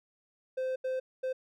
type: tone bursts at uneven times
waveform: triangle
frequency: 518 Hz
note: C5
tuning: 17 cents flat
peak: -28 dBFS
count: 3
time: 0.57-0.76 / 0.84-1 / 1.23-1.33 s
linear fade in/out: 10 ms
effects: none